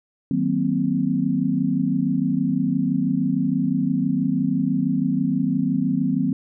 sine chord, C half-diminished seventh, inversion first, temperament just, 156.98 / 188.37 / 235.5 / 261.6 Hz, Eb3 / Gb3 / Bb3 / C4, +16 / +31 / +18 / 0 cents, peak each -26 / -24 / -25 / -22 dBFS, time 0.31-6.33 s, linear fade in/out 2 ms, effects none

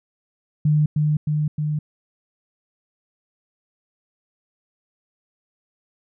sine tone with echo, 151 Hz, D3, 48 cents sharp, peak -14 dBFS, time 0.65-0.86 s, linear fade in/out 5 ms, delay 310 ms, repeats 3, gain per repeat -2 dB, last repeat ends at 1.79 s, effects none

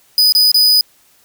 45% pulse tone with dropouts, 4978 Hz, D#8, in tune, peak -7 dBFS, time 0.18-0.81 s, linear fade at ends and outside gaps 1 ms, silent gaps 0.323-0.35 / 0.516-0.544 s, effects white hiss -52 dBFS RMS until 1.24 s

